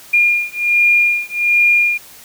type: beating tone pair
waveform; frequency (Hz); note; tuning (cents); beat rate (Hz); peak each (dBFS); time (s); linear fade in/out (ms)
sine; 2415 / 2416.3; D7 / D7; +48 / +49; 1.3; -14; 0.13-1.98; 10
effects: white hiss -40 dBFS RMS until 2.24 s